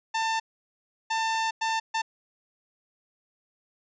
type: tone bursts at uneven times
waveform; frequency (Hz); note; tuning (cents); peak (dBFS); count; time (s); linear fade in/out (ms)
sawtooth; 894; A5; +27; -21; 4; 0.14-0.4 / 1.1-1.51 / 1.61-1.8 / 1.94-2.02; 10
effects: resampled to 16000 Hz